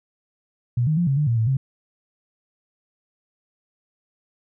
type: tone with pitch steps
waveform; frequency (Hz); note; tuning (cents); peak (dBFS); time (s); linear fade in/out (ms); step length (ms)
sine; 121.1 / 155.2 / 174 / 136.6 / 149.3 / 116.8 / 111.8 / 133.6; B2 / D#3 / F3 / C#3 / D3 / A#2 / A2 / C3; -34 / -4 / -6 / -25 / +29 / +4 / +28 / +36; -17; 0.77-1.57; 5; 100
effects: none